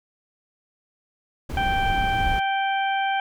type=noise; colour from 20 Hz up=brown; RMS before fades=-27 dBFS; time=1.49-2.4 s; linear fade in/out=10 ms
type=harmonic tone; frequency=782 Hz; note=G5; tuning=4 cents flat; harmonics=1 / 2 / 3 / 4; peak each=-22 / -28 / -32 / -34 dBFS; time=1.57-3.2 s; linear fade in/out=2 ms
effects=none